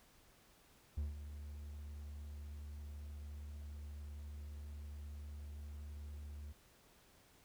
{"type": "tone with ADSR envelope", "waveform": "triangle", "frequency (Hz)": 73.42, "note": "D2", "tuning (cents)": 0, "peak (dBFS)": -33, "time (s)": [0.97, 6.53], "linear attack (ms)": 8, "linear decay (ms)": 160, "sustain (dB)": -11, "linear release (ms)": 17, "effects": ["pink hiss -67 dBFS RMS until 7.44 s"]}